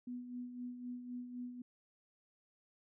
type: tone with tremolo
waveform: sine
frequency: 246.4 Hz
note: B3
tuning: 4 cents flat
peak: -40 dBFS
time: 0.07-1.62 s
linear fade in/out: 5 ms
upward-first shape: sine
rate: 3.9 Hz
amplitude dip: 55%
effects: none